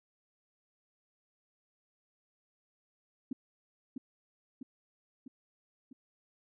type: tone with echo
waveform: sine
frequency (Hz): 261.6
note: C4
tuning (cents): 0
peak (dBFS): -32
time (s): 3.31-3.33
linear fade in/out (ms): 5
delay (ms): 650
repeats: 4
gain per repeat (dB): -4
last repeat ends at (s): 5.93
effects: none